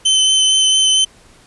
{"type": "tone with vibrato", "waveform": "sawtooth", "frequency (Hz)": 3063, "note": "G7", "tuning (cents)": -41, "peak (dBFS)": -7, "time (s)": [0.05, 1.05], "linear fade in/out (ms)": 10, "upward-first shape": "sine", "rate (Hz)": 4.4, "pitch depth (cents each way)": 9, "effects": ["pink hiss -47 dBFS RMS until 1.46 s", "resampled to 24000 Hz"]}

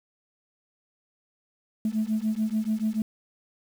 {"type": "beating tone pair", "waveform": "sine", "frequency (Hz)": [214.2, 221.1], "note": ["A3", "A3"], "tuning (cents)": [-46, 9], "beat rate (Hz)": 6.9, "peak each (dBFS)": -26, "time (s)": [1.85, 3.02], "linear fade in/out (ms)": 2, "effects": ["tanh soft clip ceiling -18 dBFS", "8-bit"]}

